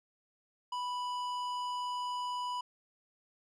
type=tone with tanh clipping; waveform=triangle; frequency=987.8 Hz; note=B5; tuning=in tune; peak=-36 dBFS; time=0.72-2.61 s; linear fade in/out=5 ms; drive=17 dB; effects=none